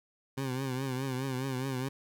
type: tone with vibrato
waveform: 20% pulse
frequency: 131.4 Hz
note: C3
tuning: 8 cents sharp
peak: -27 dBFS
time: 0.37-1.89 s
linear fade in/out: 10 ms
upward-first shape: triangle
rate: 4.8 Hz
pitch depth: 88 cents each way
effects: none